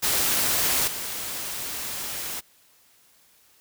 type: noise with level steps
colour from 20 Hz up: white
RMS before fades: -23 / -32 dBFS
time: 0.02-2.41 s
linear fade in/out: 20 ms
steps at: 0.87 s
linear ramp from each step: 10 ms
effects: white hiss -59 dBFS RMS until 3.6 s